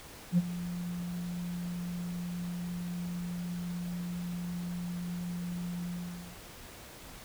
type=tone with ADSR envelope; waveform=sine; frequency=175.6 Hz; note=F3; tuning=10 cents sharp; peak=-18 dBFS; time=0.32-6.39 s; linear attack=58 ms; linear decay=33 ms; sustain=-16 dB; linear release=480 ms; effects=tanh soft clip ceiling -19 dBFS + pink hiss -49 dBFS RMS until 7.24 s